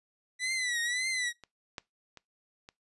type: tone with vibrato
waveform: sawtooth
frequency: 1975.5 Hz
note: B6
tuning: in tune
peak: -26 dBFS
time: 0.39-1.33 s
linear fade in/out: 50 ms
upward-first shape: triangle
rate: 1.8 Hz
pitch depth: 110 cents each way
type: clicks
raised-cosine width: 0.2 ms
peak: -30 / -20 / -30 / -30 dBFS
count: 4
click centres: 1.437 / 1.782 / 2.173 / 2.689 s
effects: noise-tail reverb RT60 0.2 s tail -23 dB re dry + resampled to 24000 Hz